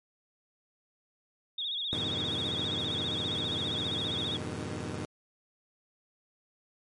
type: tone with vibrato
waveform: sine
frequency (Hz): 3520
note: A7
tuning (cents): 0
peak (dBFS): -31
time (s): 1.58-4.37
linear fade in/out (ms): 5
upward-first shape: sine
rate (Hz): 15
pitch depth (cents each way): 120
type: chord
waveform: 15% pulse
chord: F half-diminished seventh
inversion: none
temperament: equal with one note detuned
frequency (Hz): 87.31 / 103.83 / 123.47 / 152.01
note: F2 / Ab2 / Cb3 / Eb3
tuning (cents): 0 / 0 / 0 / -40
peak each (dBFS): -34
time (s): 1.93-5.05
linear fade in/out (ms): 0
effects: MP3 48 kbps